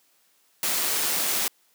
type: noise with amplitude modulation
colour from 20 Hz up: white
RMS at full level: -24 dBFS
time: 0.63-1.48 s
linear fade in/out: 2 ms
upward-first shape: sine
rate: 153 Hz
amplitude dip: 25%
effects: white hiss -64 dBFS RMS until 1.74 s + high-pass 200 Hz 12 dB/octave